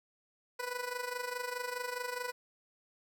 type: tone with amplitude modulation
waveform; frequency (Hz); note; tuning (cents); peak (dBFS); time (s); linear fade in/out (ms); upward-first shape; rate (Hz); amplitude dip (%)
15% pulse; 493.9; B4; 0; -27; 0.59-2.32; 10; sine; 24.8; 70
effects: 11-bit